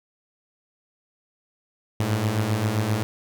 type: beating tone pair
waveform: sawtooth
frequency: 102.3 / 109.9 Hz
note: G#2 / A2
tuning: -26 / -2 cents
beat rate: 7.6 Hz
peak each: -23 / -19 dBFS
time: 2-3.03 s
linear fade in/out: 0 ms
effects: none